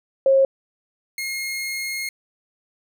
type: tone pair in turn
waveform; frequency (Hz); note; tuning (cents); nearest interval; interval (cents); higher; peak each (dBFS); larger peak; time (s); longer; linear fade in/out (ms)
sine / sawtooth; 539 / 2148; C#5 / C7; -49 / +45; 2 octaves; 2394; second; -12 / -22; first; 0.26-0.45 / 1.18-2.09; second; 2
effects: none